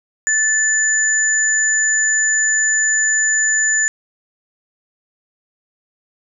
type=tone pair together; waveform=sine; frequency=1749 / 7004 Hz; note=A6 / A8; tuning=-11 / -9 cents; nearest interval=2 octaves; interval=2402 cents; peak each=-16 / -16 dBFS; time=0.27-3.88 s; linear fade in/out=0 ms; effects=none